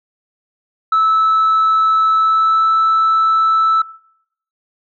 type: tone with pitch glide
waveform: sine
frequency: 1307 to 1316.1 Hz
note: E6 to E6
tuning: -15 to -3 cents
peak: -8 dBFS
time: 0.92-3.82 s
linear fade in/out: 5 ms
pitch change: +12 cents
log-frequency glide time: 2.15-2.69 s
effects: noise-tail reverb RT60 0.7 s tail -22 dB re dry + tanh soft clip ceiling -8 dBFS